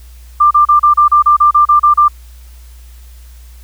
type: tone bursts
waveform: sine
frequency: 1188 Hz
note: D6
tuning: 20 cents sharp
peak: -4 dBFS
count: 12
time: 0.4-2.083 s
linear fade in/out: 10 ms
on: 110 ms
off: 33 ms
effects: added 60 Hz sine -33 dBFS peak until 3.63 s + white hiss -47 dBFS RMS until 3.63 s